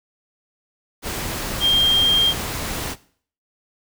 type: tone in noise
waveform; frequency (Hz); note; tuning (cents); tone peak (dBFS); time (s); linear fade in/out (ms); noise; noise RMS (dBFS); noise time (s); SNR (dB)
sine; 3200; G7; +35; -13; 1.6-2.34; 50; pink; -27; 1.02-2.96; +11
effects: noise-tail reverb RT60 0.5 s tail -18 dB re dry